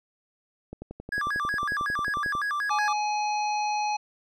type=click train; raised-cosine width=2 ms; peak=-24 dBFS; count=19; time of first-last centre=0.73-2.352 s; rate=11.1 Hz
type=tone with vibrato; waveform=triangle; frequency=1396.9 Hz; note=F6; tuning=in tune; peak=-24 dBFS; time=1.12-2.93 s; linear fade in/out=5 ms; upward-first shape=square; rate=5.4 Hz; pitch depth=300 cents each way
type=harmonic tone; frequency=840 Hz; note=G#5; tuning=19 cents sharp; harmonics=1 / 3 / 5 / 7; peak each=-25 / -35 / -39 / -42 dBFS; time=2.7-3.97 s; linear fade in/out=10 ms
effects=none